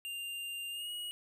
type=tone with pitch glide; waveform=square; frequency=2794 to 2899 Hz; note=F7 to F#7; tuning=0 to -36 cents; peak=-39 dBFS; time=0.05-1.11 s; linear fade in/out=0 ms; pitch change=+64 cents; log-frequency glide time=0.7-0.91 s; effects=none